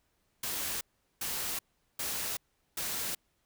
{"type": "noise bursts", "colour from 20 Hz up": "white", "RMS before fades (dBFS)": -35, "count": 4, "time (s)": [0.43, 3.15], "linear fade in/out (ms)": 5, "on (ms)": 380, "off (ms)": 400, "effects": ["pink hiss -75 dBFS RMS until 3.45 s"]}